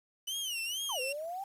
sawtooth tone with vibrato, 2960 Hz, F#7, in tune, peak -31 dBFS, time 0.27-1.13 s, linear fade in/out 10 ms, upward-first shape sine, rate 2.2 Hz, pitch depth 170 cents each way
sine exponential two-way sweep, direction down then up, 1177 to 493.9 to 806 Hz, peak -36 dBFS, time 0.89-1.44 s, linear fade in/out 5 ms, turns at 1 s
effects resampled to 32000 Hz + 9-bit

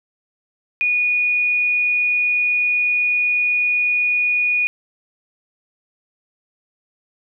sine tone, 2458 Hz, D#7, 22 cents flat, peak -15 dBFS, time 0.81-4.67 s, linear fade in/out 0 ms, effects none

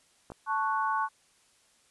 clicks, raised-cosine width 1 ms, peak -28 dBFS, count 2, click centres 0.302 / 0.319 s
sine chord, F# minor, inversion first, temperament equal, 880 / 1108.7 / 1480 Hz, A5 / C#6 / F#6, 0 / 0 / 0 cents, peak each -30 / -29 / -34 dBFS, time 0.46-1.09 s, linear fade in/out 50 ms
effects white hiss -65 dBFS RMS until 1.9 s + resampled to 24000 Hz

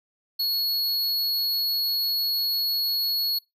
square tone, 4349 Hz, C#8, 34 cents flat, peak -23 dBFS, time 0.39-3.39 s, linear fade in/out 10 ms, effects noise-tail reverb RT60 0.2 s tail -24 dB re dry

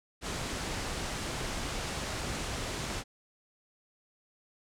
pink low-pass noise, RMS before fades -36 dBFS, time 0.21-3.04 s, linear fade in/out 50 ms, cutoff 8900 Hz, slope 24 dB/octave, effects none

